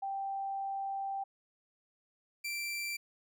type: tone pair in turn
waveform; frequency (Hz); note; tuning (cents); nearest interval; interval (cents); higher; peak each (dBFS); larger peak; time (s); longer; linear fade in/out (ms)
sine / sawtooth; 784 / 2349; G5 / D7; 0 / 0; octave + perfect fifth; 1900; second; -34 / -32; second; 0.02-1.24 / 2.44-2.97; first; 10
effects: none